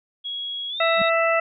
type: tone with pitch glide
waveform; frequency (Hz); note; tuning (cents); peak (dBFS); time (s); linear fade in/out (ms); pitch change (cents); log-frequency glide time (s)
sine; 3322 to 3772; G#7 to A#7; 0 to +20; -27; 0.24-1.1; 20; +220; 0.69-0.82
type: harmonic tone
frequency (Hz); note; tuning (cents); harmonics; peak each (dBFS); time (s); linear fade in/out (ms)
662; E5; +7; 1 / 2 / 3 / 4; -20 / -23 / -25 / -26; 0.8-1.4; 5
type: tone with exponential growth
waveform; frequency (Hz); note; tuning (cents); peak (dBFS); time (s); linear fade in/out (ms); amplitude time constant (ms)
sine; 196; G3; 0; -24; 0.94-1.02; 2; 16
effects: none